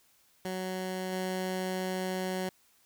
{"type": "tone with level steps", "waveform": "15% pulse", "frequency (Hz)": 185.9, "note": "F#3", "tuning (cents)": 8, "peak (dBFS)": [-27, -25], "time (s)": [0.45, 2.49], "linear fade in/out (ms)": 2, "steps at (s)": 1.12, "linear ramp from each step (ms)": 10, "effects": ["white hiss -66 dBFS RMS until 2.85 s"]}